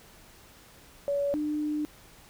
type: tone pair in turn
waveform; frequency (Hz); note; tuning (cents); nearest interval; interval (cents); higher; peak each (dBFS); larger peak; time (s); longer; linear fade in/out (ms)
sine; 567 / 300.4; C#5 / D4; +39 / +39; major seventh; 1100; first; -25 / -27; first; 1.08-1.34 / 1.34-1.85; second; 0
effects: pink hiss -54 dBFS RMS until 2.29 s